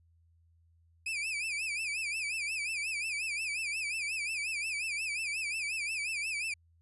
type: tone with vibrato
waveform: 40% pulse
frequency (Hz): 2468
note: D#7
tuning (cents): -15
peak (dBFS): -32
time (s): 1.06-6.54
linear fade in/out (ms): 5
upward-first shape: sine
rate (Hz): 5.6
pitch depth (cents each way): 140
effects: added 83 Hz sine -63 dBFS peak until 6.81 s + resampled to 24000 Hz